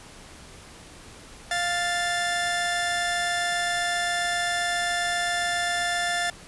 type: tone pair together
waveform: sawtooth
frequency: 698.5 / 1760 Hz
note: F5 / A6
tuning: 0 / 0 cents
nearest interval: octave + major third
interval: 1600 cents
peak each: -23 dBFS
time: 1.51-6.3 s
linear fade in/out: 2 ms
effects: pink hiss -46 dBFS RMS until 6.47 s + resampled to 24000 Hz